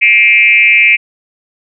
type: tone with frequency modulation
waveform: sine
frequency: 2349 Hz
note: D7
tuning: in tune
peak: -4 dBFS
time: 0.01-0.97 s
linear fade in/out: 20 ms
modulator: 218 Hz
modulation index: 1.1
effects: none